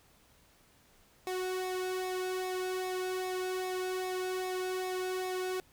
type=tone with flanger; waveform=sawtooth; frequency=370 Hz; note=F#4; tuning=in tune; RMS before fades=-35 dBFS; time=1.27-5.6 s; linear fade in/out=0 ms; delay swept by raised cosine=0.65 to 1.75 ms; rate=2.5 Hz; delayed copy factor=-0.65; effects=pink hiss -64 dBFS RMS until 5.72 s